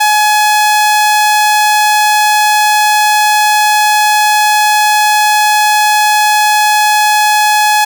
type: tone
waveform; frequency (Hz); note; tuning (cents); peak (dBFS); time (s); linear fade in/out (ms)
sawtooth; 845; G#5; +30; -3; 0-7.85; 10
effects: none